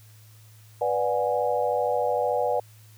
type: chord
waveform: sine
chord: G# half-diminished seventh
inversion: first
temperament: equal with one note detuned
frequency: 493.9 / 587.3 / 728.5 / 830.6 Hz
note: B4 / D5 / F#5 / G#5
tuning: 0 / 0 / -27 / 0 cents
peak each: -26 / -27 / -28 / -29 dBFS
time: 0.81-2.6 s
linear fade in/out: 5 ms
effects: added 108 Hz sine -49 dBFS peak until 2.97 s + white hiss -57 dBFS RMS until 2.97 s